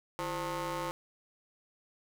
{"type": "ring-modulated tone", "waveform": "20% pulse", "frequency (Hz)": 185, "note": "F#3", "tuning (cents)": 0, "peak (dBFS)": -26, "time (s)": [0.19, 0.91], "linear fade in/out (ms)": 0, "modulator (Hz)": 707, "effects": []}